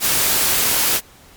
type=noise; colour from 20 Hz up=white; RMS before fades=-17 dBFS; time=0-1.01 s; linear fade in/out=50 ms; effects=pink hiss -47 dBFS RMS until 1.36 s + Opus 48 kbps